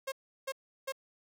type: tone bursts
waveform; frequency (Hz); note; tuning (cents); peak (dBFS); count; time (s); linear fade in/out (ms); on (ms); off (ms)
sawtooth; 537; C5; +45; -30; 3; 0.07-0.923; 10; 51; 350
effects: none